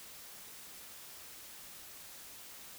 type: silence
effects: white hiss -51 dBFS RMS until 2.78 s